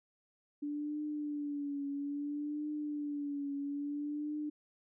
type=tone with vibrato; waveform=sine; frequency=290.7 Hz; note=D4; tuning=18 cents flat; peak=-35 dBFS; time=0.62-4.5 s; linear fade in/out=10 ms; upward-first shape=triangle; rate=0.6 Hz; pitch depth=61 cents each way; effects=none